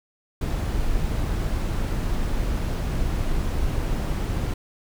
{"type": "noise", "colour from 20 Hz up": "brown", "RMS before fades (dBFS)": -24, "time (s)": [0.41, 4.54], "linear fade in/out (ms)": 5, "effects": []}